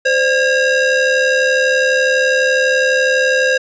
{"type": "ring-modulated tone", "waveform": "square", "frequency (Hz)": 553, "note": "C#5", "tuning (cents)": -4, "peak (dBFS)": -9, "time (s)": [0.05, 3.58], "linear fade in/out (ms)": 10, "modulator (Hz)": 1070, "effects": ["resampled to 16000 Hz", "8-bit"]}